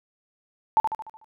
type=tone with echo; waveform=sine; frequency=880 Hz; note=A5; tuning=in tune; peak=-14 dBFS; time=0.77-0.8 s; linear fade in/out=0 ms; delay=74 ms; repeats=6; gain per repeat=-6 dB; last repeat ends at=1.244 s; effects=none